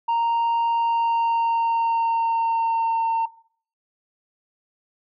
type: tone with pitch glide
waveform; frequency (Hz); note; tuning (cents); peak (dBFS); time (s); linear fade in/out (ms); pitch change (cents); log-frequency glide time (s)
sine; 929 to 909.9; A#5 to A#5; -6 to -42; -16; 0.08-3.26; 10; -36; 0.69-3.07
effects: noise-tail reverb RT60 0.5 s tail -20 dB re dry + tanh soft clip ceiling -18 dBFS